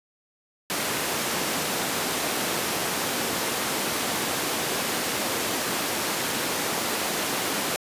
pink high-pass noise, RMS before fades -27 dBFS, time 0.7-7.76 s, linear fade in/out 0 ms, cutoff 240 Hz, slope 12 dB/octave, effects resampled to 32000 Hz

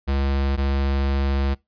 square tone pair in turn, 68.7 / 68.7 Hz, C#2 / C#2, -15 / -15 cents, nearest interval unison, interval 0 cents, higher neither, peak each -20 / -20 dBFS, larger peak neither, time 0.07-0.57 / 0.57-1.55 s, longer second, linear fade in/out 20 ms, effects noise-tail reverb RT60 0.2 s tail -23 dB re dry + resampled to 11025 Hz

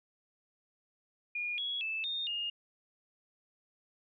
sine tone with pitch steps, 2432 / 3343 / 2630 / 3666 / 2838 Hz, D#7 / G#7 / E7 / A#7 / F7, -40 / +11 / -5 / -30 / +27 cents, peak -33 dBFS, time 1.35-2.5 s, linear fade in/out 5 ms, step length 230 ms, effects none

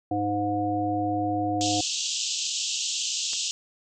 harmonic tone, 103.1 Hz, G#2, 12 cents flat, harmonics 1 / 3 / 5 / 7, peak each -33 / -27 / -35 / -27 dBFS, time 0.11-1.81 s, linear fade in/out 5 ms
white band-pass noise, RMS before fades -29 dBFS, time 1.61-3.51 s, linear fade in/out 0 ms, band 2700 to 7600 Hz, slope 96 dB/octave
click, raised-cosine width 0.3 ms, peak -26 dBFS, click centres 3.333 s
effects none

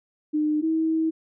sine tone pair in turn, 303.5 / 320.8 Hz, D#4 / E4, -43 / -47 cents, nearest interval minor second, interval 96 cents, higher second, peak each -20 dBFS, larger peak neither, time 0.33-0.62 / 0.62-1.11 s, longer second, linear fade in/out 20 ms, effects none

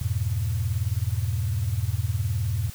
sine chord, F diminished, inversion none, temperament equal with one note detuned, 85.21 / 103.83 / 123.47 Hz, F2 / Ab2 / Cb3, -42 / 0 / 0 cents, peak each -28 / -26 / -29 dBFS, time 0.01-2.7 s, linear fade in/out 5 ms, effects white hiss -44 dBFS RMS until 2.74 s

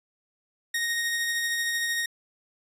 sawtooth tone with tremolo, 1864.7 Hz, A#6, in tune, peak -21 dBFS, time 0.74-2.06 s, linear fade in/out 5 ms, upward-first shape sine, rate 13 Hz, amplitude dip 25%, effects resampled to 32000 Hz

